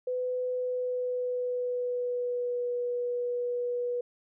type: tone with pitch glide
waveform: sine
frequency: 502 to 487.1 Hz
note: B4 to B4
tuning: +28 to -24 cents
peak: -28 dBFS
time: 0.07-4.01 s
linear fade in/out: 5 ms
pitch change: -52 cents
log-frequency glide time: 0.51-2.7 s
effects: none